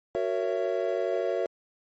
triangle chord, F# dominant seventh, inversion none, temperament just, 370 / 462.5 / 555 / 666 Hz, F#4 / A#4 / C#5 / E5, 0 / -14 / +2 / +18 cents, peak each -29 dBFS, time 0.15-1.46 s, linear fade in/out 0 ms, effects MP3 32 kbps

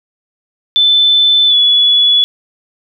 sine tone with pitch glide, 3520 to 3410 Hz, A7 to G#7, 0 to +45 cents, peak -6 dBFS, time 0.76-2.24 s, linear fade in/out 0 ms, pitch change -55 cents, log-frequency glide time 1.47-1.55 s, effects none

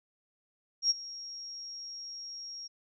sine tone with ADSR envelope, 5588 Hz, F8, in tune, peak -21 dBFS, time 0.82-2.68 s, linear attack 82 ms, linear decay 24 ms, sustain -19 dB, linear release 17 ms, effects none

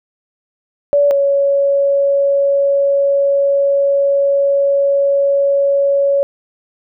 sine tone pair in turn, 573 / 558.9 Hz, D5 / C#5, -43 / +14 cents, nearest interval unison, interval 43 cents, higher first, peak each -8 / -10 dBFS, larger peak first, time 0.93-1.11 / 1.11-6.23 s, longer second, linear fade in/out 0 ms, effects none

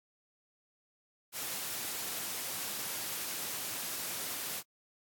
white high-pass noise, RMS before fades -38 dBFS, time 1.32-4.63 s, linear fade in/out 50 ms, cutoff 110 Hz, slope 12 dB/octave, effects AAC 64 kbps

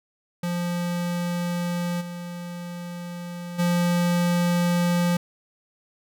square tone with level steps, 174.61 Hz, F3, in tune, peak -25 / -33 / -20 dBFS, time 0.43-5.17 s, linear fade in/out 5 ms, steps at 2 / 3.58 s, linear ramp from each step 20 ms, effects none

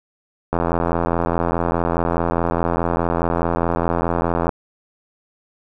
click train, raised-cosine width 1 ms, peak -5 dBFS, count 337, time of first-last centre 0.53-4.492 s, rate 84.8 Hz, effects none

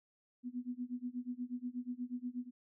sine tone with tremolo, 246.9 Hz, B3, in tune, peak -35 dBFS, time 0.43-2.51 s, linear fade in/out 50 ms, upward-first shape sine, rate 8.3 Hz, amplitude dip 95%, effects none

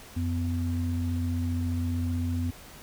sine tone pair together, 88.6 / 250.6 Hz, F2 / B3, +25 / +25 cents, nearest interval octave + tritone, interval 1800 cents, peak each -27 / -31 dBFS, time 0.16-2.51 s, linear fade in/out 10 ms, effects pink hiss -48 dBFS RMS until 2.82 s

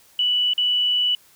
sine tone with dropouts, 2960 Hz, F#7, in tune, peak -17 dBFS, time 0.19-1.15 s, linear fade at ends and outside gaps 2 ms, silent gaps 0.535-0.579 s, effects white hiss -54 dBFS RMS until 1.35 s

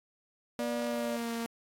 sine tone, 590 Hz, D5, 8 cents sharp, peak -34 dBFS, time 0.59-1.17 s, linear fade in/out 10 ms
sawtooth tone with pitch glide, 240 to 231.4 Hz, B3 to A#3, -49 to -13 cents, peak -29 dBFS, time 0.59-1.46 s, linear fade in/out 0 ms, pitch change -64 cents, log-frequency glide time 0.86-1.34 s
effects AAC 64 kbps

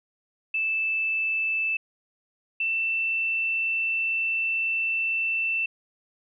sine tone pair in turn, 2637 / 2671 Hz, E7 / E7, 0 / +22 cents, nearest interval unison, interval 22 cents, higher second, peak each -23 dBFS, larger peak neither, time 0.54-1.77 / 2.6-5.66 s, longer second, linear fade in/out 5 ms, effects none

